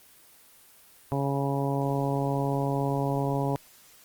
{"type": "harmonic tone", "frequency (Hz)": 138.9, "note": "C#3", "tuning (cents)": 4, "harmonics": [1, 2, 3, 4, 5, 6, 7], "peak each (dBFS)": [-28, -31, -33, -34, -35, -36, -36], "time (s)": [1.12, 3.56], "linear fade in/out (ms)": 0, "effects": ["white hiss -55 dBFS RMS until 4.04 s", "Opus 24 kbps"]}